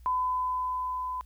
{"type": "tone with level ramp", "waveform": "sine", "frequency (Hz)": 1009, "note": "B5", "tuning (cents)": 37, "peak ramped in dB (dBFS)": [-24, -31], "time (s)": [0.06, 1.21], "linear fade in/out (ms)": 0, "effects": ["added 60 Hz sine -48 dBFS peak until 1.25 s", "white hiss -68 dBFS RMS until 1.25 s"]}